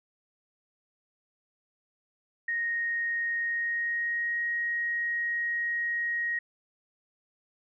sine tone with pitch glide, 1864.7 to 1883.1 Hz, A#6 to A#6, 0 to +17 cents, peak -27 dBFS, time 2.48-6.39 s, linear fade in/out 5 ms, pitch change +17 cents, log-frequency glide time 3.42-4.4 s, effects none

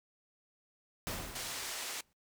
pink noise with exponential decay, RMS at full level -37 dBFS, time 1.07-2.13 s, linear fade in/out 0 ms, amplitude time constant 230 ms
white band-pass noise, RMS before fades -41 dBFS, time 1.35-2.01 s, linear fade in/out 5 ms, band 340 to 8200 Hz, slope 12 dB/octave
effects noise-tail reverb RT60 0.1 s tail -20 dB re dry

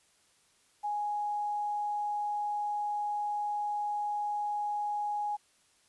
sine tone with quantisation, 830.6 Hz, G#5, in tune, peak -30 dBFS, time 0.83-5.37 s, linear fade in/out 20 ms, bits 10, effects white hiss -67 dBFS RMS until 5.88 s + resampled to 24000 Hz

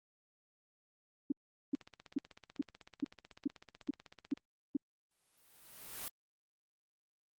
sine tone bursts, 281.5 Hz, C#4, 27 cents sharp, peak -29 dBFS, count 9, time 1.3-4.769 s, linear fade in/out 5 ms, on 21 ms, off 410 ms
click train, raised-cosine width 0.2 ms, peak -35 dBFS, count 43, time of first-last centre 1.75-4.375 s, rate 16 Hz
white noise with exponential growth, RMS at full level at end -41 dBFS, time 5.11-6.08 s, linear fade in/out 0 ms, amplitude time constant 210 ms
effects Opus 32 kbps

